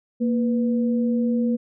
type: tone pair together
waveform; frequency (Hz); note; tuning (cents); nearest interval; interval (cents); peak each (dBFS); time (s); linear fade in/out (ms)
sine; 233.6 / 493.9; A#3 / B4; +4 / 0; octave + minor second; 1296; -19 / -28; 0.2-1.57; 20
effects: none